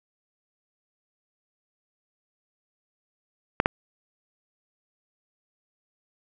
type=clicks; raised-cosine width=0.5 ms; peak=-4 dBFS; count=2; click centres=3.601 / 3.659 s; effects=none